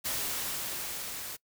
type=noise with level ramp; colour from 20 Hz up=white; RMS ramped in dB=-32 to -40 dBFS; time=0.04-1.37 s; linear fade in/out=20 ms; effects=noise-tail reverb RT60 0.1 s tail -23 dB re dry